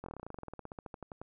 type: slowing click train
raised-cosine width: 1 ms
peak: -29 dBFS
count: 24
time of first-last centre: 0.04-1.216 s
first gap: 22 ms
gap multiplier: 1.07
effects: none